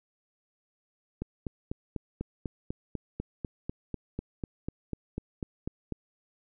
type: click train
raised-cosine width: 3 ms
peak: -20 dBFS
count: 20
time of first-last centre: 1.22-5.923 s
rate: 4.04 Hz
effects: none